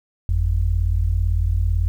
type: tone pair together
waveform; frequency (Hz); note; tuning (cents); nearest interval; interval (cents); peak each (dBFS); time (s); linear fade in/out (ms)
sine; 48.55 / 86.5; G1 / F2; -16 / -16; minor seventh; 1000; -19; 0.29-1.88; 0
effects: 9-bit

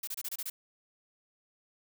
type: noise bursts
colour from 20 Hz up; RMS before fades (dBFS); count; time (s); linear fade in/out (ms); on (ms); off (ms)
blue; -37; 7; 0.03-0.5; 5; 44; 27
effects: none

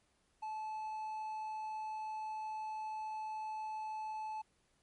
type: tone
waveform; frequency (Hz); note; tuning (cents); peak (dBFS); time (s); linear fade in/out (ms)
triangle; 867; A5; -26; -37; 0.42-4.42; 10
effects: pink hiss -75 dBFS RMS until 4.82 s + MP3 48 kbps

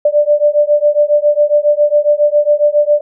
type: beating tone pair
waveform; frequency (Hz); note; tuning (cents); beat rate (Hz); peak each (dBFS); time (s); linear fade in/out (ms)
sine; 587.3 / 594.6; D5 / D5; 0 / +21; 7.3; -11; 0.05-3.01; 5
effects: none

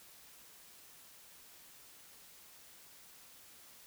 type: silence
effects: white hiss -58 dBFS RMS until 3.86 s

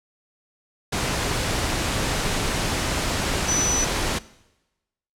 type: tone in noise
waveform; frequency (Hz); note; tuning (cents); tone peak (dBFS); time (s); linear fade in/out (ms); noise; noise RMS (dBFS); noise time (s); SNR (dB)
sine; 5970; F#8; +15; -20; 3.48-3.85; 10; pink; -24; 0.92-4.19; +1
effects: noise-tail reverb RT60 1.0 s tail -20 dB re dry + low-pass 9000 Hz 12 dB/octave

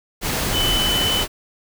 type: tone in noise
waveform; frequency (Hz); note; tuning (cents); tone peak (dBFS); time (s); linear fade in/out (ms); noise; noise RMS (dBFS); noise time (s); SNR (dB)
sine; 3013; F#7; +31; -19; 0.52-1.25; 50; pink; -22; 0.21-1.28; 0
effects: none

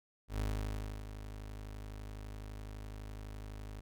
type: tone with ADSR envelope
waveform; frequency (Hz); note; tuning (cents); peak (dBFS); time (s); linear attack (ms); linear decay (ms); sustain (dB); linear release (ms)
30% pulse; 51.91; G#1; 0; -30; 0.28-3.81; 110; 640; -11; 10
effects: none

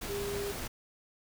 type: tone in noise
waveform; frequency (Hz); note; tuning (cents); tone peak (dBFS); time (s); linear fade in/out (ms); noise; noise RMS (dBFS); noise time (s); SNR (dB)
sine; 403.1; G4; +48; -34; 0.09-0.52; 10; pink; -39; 0.01-0.68; +2
effects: none

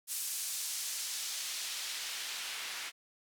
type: noise with band-pass filter sweep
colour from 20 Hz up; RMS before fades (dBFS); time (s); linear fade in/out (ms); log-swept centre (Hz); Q
white; -39; 0.07-2.92; 50; 8900 to 2200; 0.8
effects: none

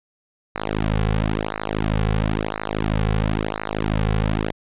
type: tone with flanger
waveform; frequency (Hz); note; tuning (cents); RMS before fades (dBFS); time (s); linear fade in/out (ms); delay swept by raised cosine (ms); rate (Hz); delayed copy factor
sawtooth; 53; G#1; +36; -22; 0.55-4.52; 5; 0.29 to 3.29; 0.98; -1
effects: resampled to 8000 Hz

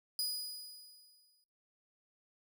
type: tone with exponential decay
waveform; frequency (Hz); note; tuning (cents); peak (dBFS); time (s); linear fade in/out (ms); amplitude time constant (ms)
sawtooth; 4940; D#8; -13; -29; 0.19-1.44; 1; 270
effects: noise-tail reverb RT60 0.4 s tail -21 dB re dry

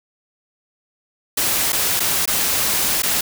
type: noise with dropouts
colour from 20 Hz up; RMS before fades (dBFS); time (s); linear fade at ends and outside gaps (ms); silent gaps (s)
white; -19; 1.37-3.21; 5; 1.722-1.728 / 1.996-2.002 / 2.257-2.275 / 3.022-3.032
effects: none

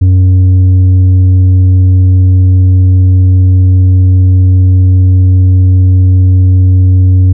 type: tone with tanh clipping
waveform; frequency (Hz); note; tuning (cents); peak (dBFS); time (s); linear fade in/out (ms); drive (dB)
triangle; 92.5; F#2; 0; -3; 0.01-7.33; 10; 9
effects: none

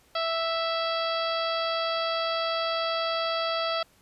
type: harmonic tone with a mistuned harmonic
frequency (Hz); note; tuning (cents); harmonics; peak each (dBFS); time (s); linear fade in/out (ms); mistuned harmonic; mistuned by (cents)
659.3; E5; 0; 1 / 2 / 3 / 4 / 5 / 6 / 7 / 8; -29 / -30 / -39 / -39 / -35 / -40 / -36 / -46; 0.15-3.83; 5; 8; -20
effects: pink hiss -61 dBFS RMS until 4.01 s + resampled to 32000 Hz

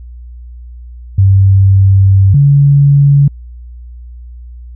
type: tone pair in turn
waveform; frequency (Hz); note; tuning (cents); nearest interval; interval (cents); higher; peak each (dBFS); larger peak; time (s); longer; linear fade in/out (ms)
sine; 97 / 141.72; G2 / C#3; -18 / +39; perfect fifth; 657; second; -3; neither; 1.18-2.34 / 2.34-3.28; first; 5
effects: added 60 Hz sine -27 dBFS peak until 4.75 s

